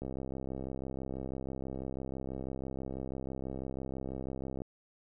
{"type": "click train", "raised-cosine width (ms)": 2, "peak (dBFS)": -26, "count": 305, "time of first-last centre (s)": [0.02, 4.619], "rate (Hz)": 66.1, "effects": []}